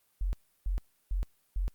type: tone bursts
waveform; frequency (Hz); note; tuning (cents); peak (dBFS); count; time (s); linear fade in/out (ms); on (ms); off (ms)
sine; 44.67; F1; +40; -27; 4; 0.21-1.68; 0; 120; 330
effects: white hiss -71 dBFS RMS until 1.74 s + Opus 32 kbps